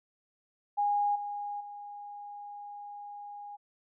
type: tone with level steps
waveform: sine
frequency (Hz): 820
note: G#5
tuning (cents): -22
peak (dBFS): -25 / -34 / -41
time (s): 0.77-3.57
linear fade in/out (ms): 20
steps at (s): 1.15 / 1.6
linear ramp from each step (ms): 10
effects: none